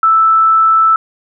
sine tone, 1318.5 Hz, E6, in tune, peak -6 dBFS, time 0.03-0.96 s, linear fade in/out 2 ms, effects none

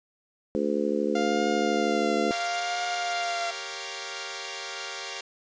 harmonic tone, 72.8 Hz, D2, 15 cents flat, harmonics 3 / 4 / 5 / 6 / 7, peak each -30 / -30 / -30 / -30 / -30 dBFS, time 0.55-2.31 s, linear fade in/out 0 ms
sawtooth tone with vibrato, 698.5 Hz, F5, in tune, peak -24 dBFS, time 1.15-3.51 s, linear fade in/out 5 ms, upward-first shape triangle, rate 0.74 Hz, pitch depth 30 cents each way
5% pulse chord, G half-diminished seventh, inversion none, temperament equal, 392 / 466.2 / 554.4 / 698.5 Hz, G4 / Bb4 / Db5 / F5, 0 / 0 / 0 / 0 cents, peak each -28 dBFS, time 2.31-5.21 s, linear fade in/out 5 ms
effects resampled to 16000 Hz + 9-bit

